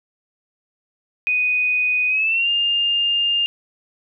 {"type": "tone with pitch glide", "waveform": "sine", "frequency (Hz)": [2489, 2810], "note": ["D#7", "F7"], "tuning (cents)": [0, 10], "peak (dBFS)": -16, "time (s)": [1.27, 3.46], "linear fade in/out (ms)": 0, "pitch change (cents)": 210, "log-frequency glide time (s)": [2.08, 2.49], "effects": []}